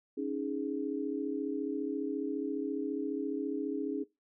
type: chord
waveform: sine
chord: C# suspended second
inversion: none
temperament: just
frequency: 277.2 / 311.8 / 415.8 Hz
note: C#4 / D#4 / G#4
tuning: 0 / +4 / +2 cents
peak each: -35 / -37 / -37 dBFS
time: 0.17-4.04 s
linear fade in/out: 10 ms
effects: noise-tail reverb RT60 0.2 s tail -19 dB re dry